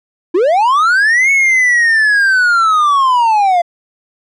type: linear two-way sweep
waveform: triangle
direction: up then down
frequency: 318.6 to 2217 to 677 Hz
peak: -6 dBFS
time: 0.34-3.62 s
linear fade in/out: 10 ms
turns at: 1.31 s
effects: resampled to 24000 Hz